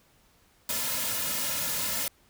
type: noise with comb filter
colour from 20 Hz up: white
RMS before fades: -30 dBFS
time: 0.69-2.08 s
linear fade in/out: 2 ms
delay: 2.6 ms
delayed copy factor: -0.9
effects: pink hiss -63 dBFS RMS until 2.29 s